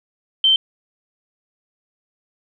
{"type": "tone", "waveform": "sine", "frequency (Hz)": 3111, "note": "G7", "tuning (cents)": -14, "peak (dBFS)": -11, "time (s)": [0.44, 0.56], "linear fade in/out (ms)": 2, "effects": []}